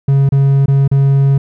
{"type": "tone with dropouts", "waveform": "triangle", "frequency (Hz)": 137.9, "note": "C#3", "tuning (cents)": -9, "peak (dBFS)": -5, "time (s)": [0.08, 1.38], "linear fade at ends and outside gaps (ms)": 5, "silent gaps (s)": [[0.291, 0.321], [0.659, 0.681], [0.878, 0.914]], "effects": []}